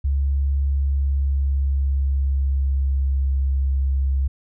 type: tone with pitch glide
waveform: sine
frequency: 69.3 to 67.52 Hz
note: C#2 to C#2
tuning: 0 to -45 cents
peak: -17 dBFS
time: 0.04-4.28 s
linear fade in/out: 10 ms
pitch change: -45 cents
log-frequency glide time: 0.67-3.35 s
effects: none